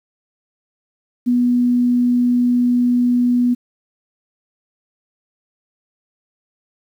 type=tone; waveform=sine; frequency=244.7 Hz; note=B3; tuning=16 cents flat; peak=-12 dBFS; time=1.26-3.55 s; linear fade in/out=20 ms; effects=8-bit